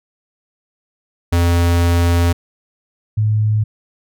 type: tone pair in turn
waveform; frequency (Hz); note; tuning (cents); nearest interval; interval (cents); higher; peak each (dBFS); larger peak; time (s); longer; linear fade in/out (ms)
square / sine; 86 / 107.33; F2 / A2; -26 / -43; major third; 383; second; -12 / -12; neither; 1.32-2.33 / 3.17-3.64; first; 10
effects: none